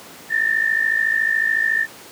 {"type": "tone pair together", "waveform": "sine", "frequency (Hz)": [1766.1, 1820], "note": ["A6", "A#6"], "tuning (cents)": [6, -42], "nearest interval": "minor second", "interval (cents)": 52, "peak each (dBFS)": -19, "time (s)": [0.29, 1.87], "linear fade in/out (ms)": 50, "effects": ["pink hiss -40 dBFS RMS until 2.11 s", "high-pass 200 Hz 12 dB/octave"]}